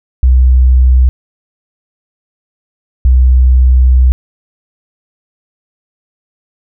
sine tone pair in turn, 63.4 / 63.4 Hz, B1 / B1, +46 / +46 cents, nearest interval unison, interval 0 cents, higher neither, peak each -3 dBFS, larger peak neither, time 0.23-1.09 / 3.05-4.12 s, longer second, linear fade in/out 0 ms, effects none

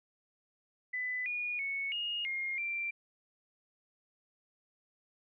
sine tone with pitch steps, 2000 / 2446 / 2211 / 2857 / 2132 / 2358 Hz, B6 / D#7 / C#7 / F7 / C7 / D7, +21 / -30 / -5 / +39 / +32 / +6 cents, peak -33 dBFS, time 0.93-2.91 s, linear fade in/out 10 ms, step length 330 ms, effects none

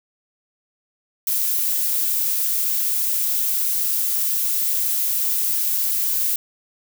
violet noise, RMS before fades -21 dBFS, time 1.27-6.36 s, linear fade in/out 2 ms, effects none

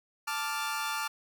sawtooth chord, D minor, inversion second, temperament equal, 880 / 1174.7 / 1396.9 Hz, A5 / D6 / F6, 0 / 0 / 0 cents, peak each -32 dBFS, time 0.27-1.08 s, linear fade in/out 10 ms, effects none

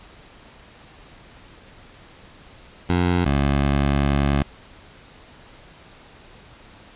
15% pulse tone pair in turn, 88.5 / 70.24 Hz, F2 / C#2, +23 / +23 cents, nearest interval major third, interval 400 cents, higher first, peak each -11 dBFS, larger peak neither, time 2.89-3.25 / 3.25-4.43 s, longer second, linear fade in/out 10 ms, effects pink hiss -47 dBFS RMS until 6.95 s + resampled to 8000 Hz

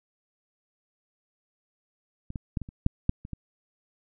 clicks, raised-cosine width 5 ms, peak -25 / -20 / -15 / -22 / -29 / -8 / -9 / -27 / -22 dBFS, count 9, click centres 2.304 / 2.358 / 2.572 / 2.617 / 2.689 / 2.864 / 3.094 / 3.251 / 3.333 s, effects none

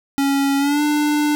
square tone with pitch glide, 277.2 to 297.1 Hz, C#4 to D4, 0 to +20 cents, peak -16 dBFS, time 0.18-1.35 s, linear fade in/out 0 ms, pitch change +120 cents, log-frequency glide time 0.58-0.82 s, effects none

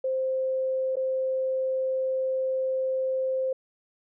sine tone with dropouts, 523.3 Hz, C5, in tune, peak -24 dBFS, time 0.04-3.53 s, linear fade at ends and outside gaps 5 ms, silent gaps 0.957-0.967 s, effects none

